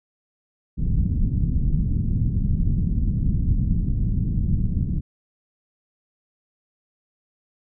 pink low-pass noise, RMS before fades -21 dBFS, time 0.77-5.01 s, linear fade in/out 20 ms, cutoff 200 Hz, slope 24 dB/octave, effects none

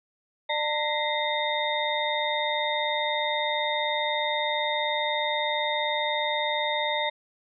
sine tone cluster, 596 / 903 / 1905 / 2068 / 3672 Hz, D5 / A5 / A#6 / C7 / A#7, +25 / +45 / +37 / -21 / -27 cents, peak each -30 / -29 / -36 / -32 / -30 dBFS, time 0.49-7.1 s, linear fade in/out 10 ms, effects none

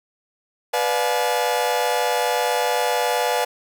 40% pulse chord, B diminished seventh, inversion none, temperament just, 493.9 / 592.7 / 711.2 / 853.4 Hz, B4 / D5 / F5 / Ab5, 0 / +16 / +31 / +47 cents, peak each -23 / -26 / -24 / -23 dBFS, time 0.73-3.45 s, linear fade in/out 10 ms, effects none

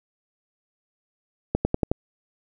accelerating click train, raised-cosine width 2 ms, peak -7 dBFS, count 5, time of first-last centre 1.55-1.915 s, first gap 100 ms, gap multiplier 0.94, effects none

